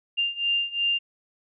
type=beating tone pair; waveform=sine; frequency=2794 / 2796.8 Hz; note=F7 / F7; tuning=0 / +2 cents; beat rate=2.8 Hz; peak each=-27 / -25 dBFS; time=0.17-0.99 s; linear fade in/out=20 ms; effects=none